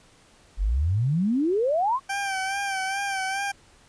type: exponential sweep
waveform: sine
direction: up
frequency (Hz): 42.51 to 1120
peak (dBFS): -20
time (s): 0.57-2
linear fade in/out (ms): 50
type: tone with vibrato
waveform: 20% pulse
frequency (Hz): 780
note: G5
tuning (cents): -9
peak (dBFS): -21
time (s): 2.09-3.52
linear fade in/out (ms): 10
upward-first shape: sine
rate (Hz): 2.4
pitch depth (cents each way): 49
effects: pink hiss -56 dBFS RMS until 3.88 s + resampled to 22050 Hz

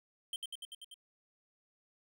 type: tone with echo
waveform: square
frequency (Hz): 3136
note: G7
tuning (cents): 0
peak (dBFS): -37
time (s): 0.33-0.36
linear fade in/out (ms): 2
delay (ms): 97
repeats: 6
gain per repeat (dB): -2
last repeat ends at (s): 0.942
effects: none

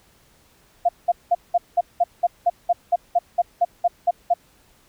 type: tone bursts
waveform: sine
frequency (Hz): 698.5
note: F5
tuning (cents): 0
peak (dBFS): -13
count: 16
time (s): 0.85-4.34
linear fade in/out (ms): 10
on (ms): 40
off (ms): 190
effects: pink hiss -57 dBFS RMS until 4.88 s

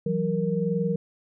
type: tone cluster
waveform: sine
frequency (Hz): 167 / 188.2 / 466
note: E3 / F#3 / A#4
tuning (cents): +23 / +30 / -1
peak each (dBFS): -27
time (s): 0.06-0.96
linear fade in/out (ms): 5
effects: none

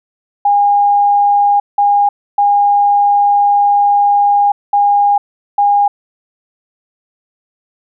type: tone bursts at uneven times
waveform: sine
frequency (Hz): 814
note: G#5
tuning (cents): -35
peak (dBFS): -7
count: 5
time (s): 0.45-1.6 / 1.78-2.09 / 2.38-4.52 / 4.73-5.18 / 5.58-5.88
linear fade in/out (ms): 5
effects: none

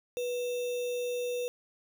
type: tone with sample-and-hold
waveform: sine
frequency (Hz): 489.2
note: B4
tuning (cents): -16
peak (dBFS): -30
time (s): 0.17-1.48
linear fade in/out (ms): 0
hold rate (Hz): 3150
effects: none

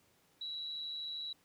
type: tone with amplitude modulation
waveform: sine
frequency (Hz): 3908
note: B7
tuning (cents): -19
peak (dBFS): -37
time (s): 0.41-1.33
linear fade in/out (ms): 5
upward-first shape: sine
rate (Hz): 153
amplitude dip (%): 40
effects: pink hiss -70 dBFS RMS until 1.44 s + high-pass 100 Hz 12 dB/octave

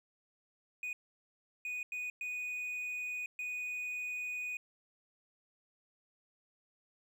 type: tone bursts at uneven times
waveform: triangle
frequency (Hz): 2478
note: D#7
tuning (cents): -8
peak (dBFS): -35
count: 5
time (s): 0.83-0.93 / 1.65-1.83 / 1.92-2.1 / 2.21-3.26 / 3.39-4.57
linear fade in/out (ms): 2
effects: none

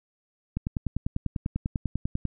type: click train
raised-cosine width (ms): 5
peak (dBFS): -15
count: 18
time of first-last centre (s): 0.57-2.253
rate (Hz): 10.1
effects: none

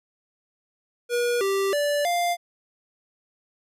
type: tone with pitch steps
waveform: square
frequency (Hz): 481.2 / 391.7 / 582 / 698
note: B4 / G4 / D5 / F5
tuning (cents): -45 / -1 / -16 / -1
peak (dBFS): -22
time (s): 1.09-2.37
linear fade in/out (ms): 50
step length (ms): 320
effects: resampled to 32000 Hz

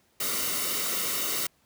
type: noise with comb filter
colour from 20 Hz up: white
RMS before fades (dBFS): -29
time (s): 0.2-1.47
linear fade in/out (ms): 5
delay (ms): 1.2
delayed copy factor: -0.6
effects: pink hiss -66 dBFS RMS until 1.65 s + high-pass 60 Hz 12 dB/octave

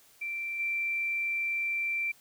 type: tone with level steps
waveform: sine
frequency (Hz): 2349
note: D7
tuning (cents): 0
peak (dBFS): -32 / -28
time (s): 0.21-2.12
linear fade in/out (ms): 10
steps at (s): 0.59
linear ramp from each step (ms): 10
effects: white hiss -60 dBFS RMS until 2.2 s

